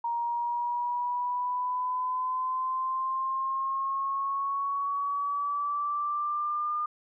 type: exponential sweep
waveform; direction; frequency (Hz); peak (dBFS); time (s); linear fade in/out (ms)
sine; up; 937 to 1211; -27; 0.04-6.86; 5
effects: none